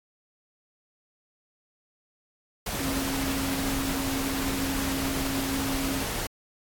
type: tone in noise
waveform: sine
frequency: 270.6 Hz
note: C#4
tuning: 42 cents flat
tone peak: -29 dBFS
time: 2.8-6.03 s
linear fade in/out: 5 ms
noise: pink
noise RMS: -31 dBFS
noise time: 2.66-6.27 s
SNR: -1 dB
effects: AAC 64 kbps